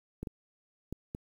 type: clicks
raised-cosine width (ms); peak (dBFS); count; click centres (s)
3; -24; 4; 0.23 / 0.272 / 0.926 / 1.149
effects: 9-bit